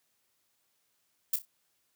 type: noise with echo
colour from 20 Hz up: violet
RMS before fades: -27 dBFS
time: 1.33-1.36 s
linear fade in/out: 5 ms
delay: 31 ms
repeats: 3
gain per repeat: -11 dB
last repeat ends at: 1.453 s
effects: white hiss -75 dBFS RMS until 1.95 s + high-pass 60 Hz 12 dB/octave